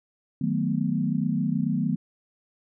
sine chord, B dominant seventh, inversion first, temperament equal, 155.56 / 185 / 220 / 246.9 Hz, D#3 / F#3 / A3 / B3, 0 / 0 / 0 / 0 cents, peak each -28 dBFS, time 0.41-1.96 s, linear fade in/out 5 ms, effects none

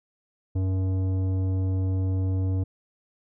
sine tone with tanh clipping, 94.2 Hz, F#2, 32 cents sharp, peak -24 dBFS, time 0.55-2.64 s, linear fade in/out 10 ms, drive 12 dB, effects none

